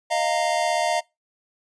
square chord, Eb suspended second, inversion none, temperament equal with one note detuned, 622.3 / 698.5 / 921.6 Hz, Eb5 / F5 / Bb5, 0 / 0 / -20 cents, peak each -26 / -24 / -28 dBFS, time 0.1-1.01 s, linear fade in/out 20 ms, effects noise-tail reverb RT60 0.2 s tail -22 dB re dry + resampled to 22050 Hz

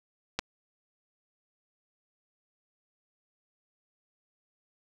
clicks, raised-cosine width 0.2 ms, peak -11 / -21 dBFS, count 2, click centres 0.39 / 0.394 s, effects none

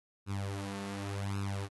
sawtooth tone with flanger, 99.2 Hz, G2, 21 cents sharp, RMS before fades -37 dBFS, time 0.26-1.69 s, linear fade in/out 50 ms, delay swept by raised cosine 0.76 to 4.56 ms, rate 0.89 Hz, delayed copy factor +0.8, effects AAC 32 kbps

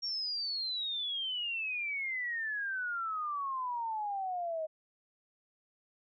sine exponential sweep, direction down, 5588 to 621 Hz, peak -33 dBFS, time 0.02-4.67 s, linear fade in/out 20 ms, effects none

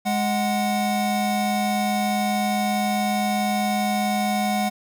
square tone pair together, 207.7 / 740 Hz, G#3 / F#5, 0 / 0 cents, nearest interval octave + minor seventh, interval 2200 cents, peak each -24 dBFS, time 0.05-4.7 s, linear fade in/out 20 ms, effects none

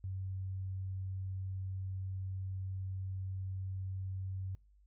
sine tone, 94.8 Hz, F#2, 43 cents sharp, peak -37 dBFS, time 0.04-4.55 s, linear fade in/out 0 ms, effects noise-tail reverb RT60 0.3 s tail -23 dB re dry + added 50 Hz sine -62 dBFS peak until 4.86 s

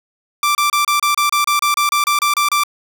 sawtooth tone bursts, 1174.7 Hz, D6, in tune, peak -9 dBFS, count 15, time 0.43-2.636 s, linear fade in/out 2 ms, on 120 ms, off 29 ms, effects none

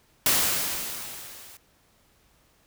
white noise with level ramp, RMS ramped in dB -20 to -48 dBFS, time 0.26-1.57 s, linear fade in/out 2 ms, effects pink hiss -63 dBFS RMS until 2.66 s

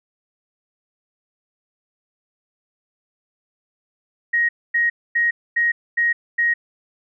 sine tone bursts, 1881 Hz, A#6, 15 cents sharp, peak -15 dBFS, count 6, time 4.33-6.54 s, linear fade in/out 10 ms, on 160 ms, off 250 ms, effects none

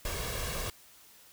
pink noise with comb filter, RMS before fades -35 dBFS, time 0.05-0.7 s, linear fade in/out 2 ms, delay 1.8 ms, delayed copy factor +0.6, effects white hiss -57 dBFS RMS until 1.32 s

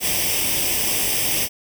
white noise with comb filter, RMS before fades -21 dBFS, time 0-1.49 s, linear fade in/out 50 ms, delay 0.36 ms, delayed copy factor +0.75, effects none

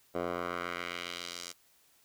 10% pulse tone with band-pass filter sweep, 87.31 Hz, F2, in tune, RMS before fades -38 dBFS, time 0.14-1.53 s, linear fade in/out 20 ms, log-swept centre 650 to 6500 Hz, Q 1.3, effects white hiss -66 dBFS RMS until 2.04 s

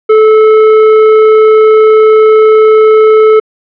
triangle tone with tanh clipping, 434.6 Hz, A4, 21 cents flat, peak -3 dBFS, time 0.09-3.4 s, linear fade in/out 10 ms, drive 17 dB, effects low-pass 2000 Hz 12 dB/octave

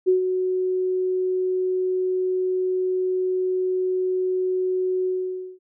sine tone with ADSR envelope, 370 Hz, F#4, in tune, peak -13 dBFS, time 0.06-5.59 s, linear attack 26 ms, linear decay 120 ms, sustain -7 dB, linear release 530 ms, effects none

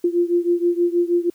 sine beating tone pair, 345.4 / 351.7 Hz, F4 / F4, -19 / +12 cents, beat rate 6.3 Hz, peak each -18 / -20 dBFS, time 0.04-1.3 s, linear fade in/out 5 ms, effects white hiss -58 dBFS RMS until 1.34 s + high-pass 60 Hz 12 dB/octave

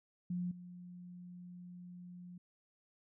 sine tone with level steps, 177.9 Hz, F3, 32 cents sharp, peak -35 / -48 dBFS, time 0.3-2.38 s, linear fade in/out 5 ms, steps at 0.51 s, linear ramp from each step 5 ms, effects none

